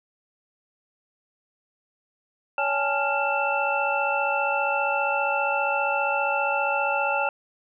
sine tone cluster, 563 / 815 / 870 / 1391 / 2667 Hz, C#5 / G#5 / A5 / F6 / E7, +27 / -33 / -20 / -7 / +20 cents, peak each -28 dBFS, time 2.58-7.29 s, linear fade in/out 2 ms, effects none

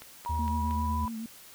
click train, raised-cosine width 0.3 ms, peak -28 dBFS, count 4, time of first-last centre 0.02-0.71 s, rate 4.35 Hz
sine tone with pitch glide, 955 to 990.4 Hz, A#5 to B5, +42 to +5 cents, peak -31 dBFS, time 0.26-1.08 s, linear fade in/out 0 ms, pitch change +63 cents, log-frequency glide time 0.38-0.96 s
triangle tone, 77.78 Hz, D#2, in tune, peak -27 dBFS, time 0.29-1.06 s, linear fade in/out 10 ms
sine tone with vibrato, 225.2 Hz, A3, 40 cents sharp, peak -34 dBFS, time 0.39-1.26 s, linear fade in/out 2 ms, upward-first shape triangle, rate 7.3 Hz, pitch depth 50 cents each way
effects white hiss -51 dBFS RMS until 1.54 s

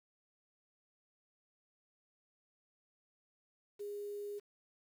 sine tone with quantisation, 410 Hz, G#4, 22 cents flat, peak -40 dBFS, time 3.79-4.4 s, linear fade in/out 20 ms, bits 10, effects none

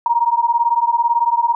sine beating tone pair, 932.3 / 950.3 Hz, A#5 / A#5, 0 / +33 cents, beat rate 18 Hz, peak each -16 / -16 dBFS, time 0.06-1.55 s, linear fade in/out 2 ms, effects none

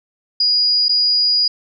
sine tone with dropouts, 4893 Hz, D#8, 30 cents flat, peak -12 dBFS, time 0.4-1.48 s, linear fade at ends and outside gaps 5 ms, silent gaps 0.884-0.892 s, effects none

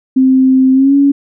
sine tone with pitch glide, 261.6 to 280.4 Hz, C4 to C#4, 0 to +20 cents, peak -5 dBFS, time 0.16-1.12 s, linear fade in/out 10 ms, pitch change +120 cents, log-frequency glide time 0.73-0.95 s, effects none

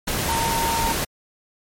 sine tone in noise, 917 Hz, A#5, 29 cents flat, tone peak -22 dBFS, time 0.28-0.93 s, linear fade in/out 10 ms, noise pink, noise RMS -24 dBFS, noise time 0.07-1.05 s, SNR -1 dB, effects MP3 64 kbps

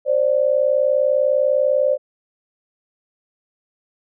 sine tone pair together, 527.3 / 587.3 Hz, C5 / D5, +13 / 0 cents, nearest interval major second, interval 187 cents, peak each -17 dBFS, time 0.05-1.98 s, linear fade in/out 50 ms, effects none

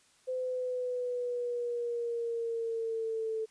sine exponential sweep, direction down, 513 to 440 Hz, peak -31 dBFS, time 0.27-3.46 s, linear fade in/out 20 ms, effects white hiss -65 dBFS RMS until 3.5 s + resampled to 22050 Hz

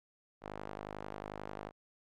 sawtooth tone with band-pass filter, 51.2 Hz, G#1, 24 cents flat, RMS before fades -45 dBFS, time 0.41-1.72 s, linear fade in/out 50 ms, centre 770 Hz, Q 0.87, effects AAC 64 kbps

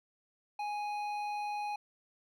sine tone with hard clipping, 830.6 Hz, G#5, in tune, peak -36 dBFS, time 0.59-1.76 s, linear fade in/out 5 ms, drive 9 dB, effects none

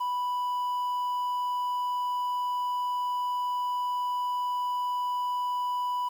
triangle tone with quantisation, 987.8 Hz, B5, in tune, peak -25 dBFS, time 0-6.09 s, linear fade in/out 10 ms, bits 9, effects none

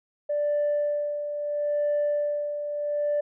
sine tone with tremolo, 587.3 Hz, D5, in tune, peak -20 dBFS, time 0.29-3.21 s, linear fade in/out 10 ms, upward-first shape sine, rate 0.75 Hz, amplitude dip 60%, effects tanh soft clip ceiling -19 dBFS

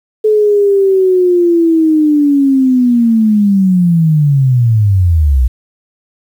sine linear sweep, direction down, 432.7 to 58.7 Hz, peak -6 dBFS, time 0.24-5.48 s, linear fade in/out 10 ms, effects 7-bit

